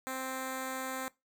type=tone with notch filter; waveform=5% pulse; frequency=261.6 Hz; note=C4; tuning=in tune; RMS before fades=-38 dBFS; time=0.07-1.08 s; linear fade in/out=0 ms; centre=2900 Hz; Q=1.1; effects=noise-tail reverb RT60 0.2 s tail -20 dB re dry